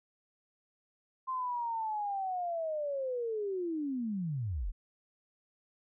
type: linear sweep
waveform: sine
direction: down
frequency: 1051 to 30.71 Hz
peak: -32 dBFS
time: 1.27-4.72 s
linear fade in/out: 20 ms
effects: none